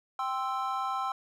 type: chord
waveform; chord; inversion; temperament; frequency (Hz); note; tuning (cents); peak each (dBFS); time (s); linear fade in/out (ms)
triangle; C major; second; equal; 784 / 1046.5 / 1318.5; G5 / C6 / E6; 0 / 0 / 0; -32; 0.19-1.12; 2
effects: none